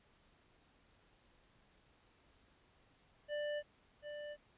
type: tone with echo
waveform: square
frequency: 591 Hz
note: D5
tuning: 11 cents sharp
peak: -38 dBFS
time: 3.28-3.63 s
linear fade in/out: 50 ms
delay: 740 ms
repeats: 1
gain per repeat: -7 dB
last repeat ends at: 4.37 s
effects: pink hiss -70 dBFS RMS until 4.57 s + resampled to 8000 Hz